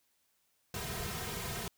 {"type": "noise with comb filter", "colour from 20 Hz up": "pink", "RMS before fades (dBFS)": -39, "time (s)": [0.74, 1.68], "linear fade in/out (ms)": 2, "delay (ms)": 3.5, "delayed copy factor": -1, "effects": ["white hiss -75 dBFS RMS until 1.77 s"]}